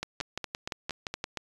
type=two click trains; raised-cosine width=0.2 ms; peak=-15 / -16 dBFS; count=8 / 6; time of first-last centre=0.03-1.241 / 0.21-1.373 s; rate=5.78 / 4.3 Hz; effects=resampled to 24000 Hz